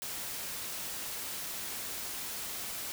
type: noise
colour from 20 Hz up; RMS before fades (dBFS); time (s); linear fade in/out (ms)
white; -39; 0.02-2.92; 0
effects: none